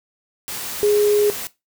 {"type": "tone in noise", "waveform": "sine", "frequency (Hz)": 415.3, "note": "G#4", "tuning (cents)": 0, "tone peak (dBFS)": -13, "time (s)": [0.83, 1.3], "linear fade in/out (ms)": 0, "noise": "white", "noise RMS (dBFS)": -29, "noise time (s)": [0.48, 1.47], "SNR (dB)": 13, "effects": ["noise-tail reverb RT60 0.2 s tail -17 dB re dry"]}